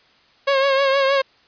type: tone with vibrato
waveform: sawtooth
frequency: 546 Hz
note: C#5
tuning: 26 cents flat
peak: -11 dBFS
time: 0.47-1.22 s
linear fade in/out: 10 ms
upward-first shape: triangle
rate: 6.4 Hz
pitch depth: 50 cents each way
effects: white hiss -55 dBFS RMS until 1.47 s + resampled to 11025 Hz